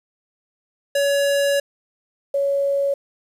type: tone pair in turn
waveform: square / sine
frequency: 564 / 558.5 Hz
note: C#5 / C#5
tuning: +30 / +13 cents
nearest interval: unison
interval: 17 cents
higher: first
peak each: -17 dBFS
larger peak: neither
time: 0.95-1.6 / 2.34-2.94 s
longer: first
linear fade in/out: 5 ms
effects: resampled to 32000 Hz + 8-bit